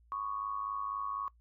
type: tone with amplitude modulation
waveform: sine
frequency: 1113 Hz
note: C#6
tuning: 7 cents sharp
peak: -31 dBFS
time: 0.12-1.28 s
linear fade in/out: 0 ms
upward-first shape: sine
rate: 104 Hz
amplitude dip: 65%
effects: noise-tail reverb RT60 0.1 s tail -21 dB re dry + added 58 Hz sine -61 dBFS peak until 1.4 s